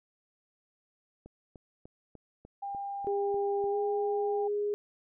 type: click train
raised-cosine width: 2 ms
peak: -35 dBFS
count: 9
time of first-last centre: 1.26-3.641 s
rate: 3.36 Hz
type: tone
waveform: sine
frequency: 799 Hz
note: G5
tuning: 33 cents sharp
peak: -34 dBFS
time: 2.62-4.48 s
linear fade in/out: 10 ms
type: tone with pitch glide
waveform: sine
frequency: 403 to 413.1 Hz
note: G4 to G#4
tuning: +48 to -9 cents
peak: -28 dBFS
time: 3.07-4.74 s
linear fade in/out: 0 ms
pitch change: +43 cents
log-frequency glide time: 3.7-3.76 s
effects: none